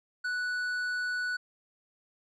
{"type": "tone with tanh clipping", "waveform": "triangle", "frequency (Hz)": 1480, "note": "F#6", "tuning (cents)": 0, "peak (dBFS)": -31, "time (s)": [0.24, 1.37], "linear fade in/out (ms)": 10, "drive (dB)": 12, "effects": []}